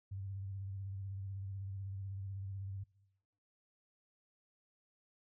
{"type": "tone with vibrato", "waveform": "sine", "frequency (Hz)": 97.4, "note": "G2", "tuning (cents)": -11, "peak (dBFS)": -40, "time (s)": [0.11, 2.84], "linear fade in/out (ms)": 10, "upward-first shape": "square", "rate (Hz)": 16, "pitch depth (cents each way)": 32, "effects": ["noise-tail reverb RT60 1.0 s tail -24 dB re dry"]}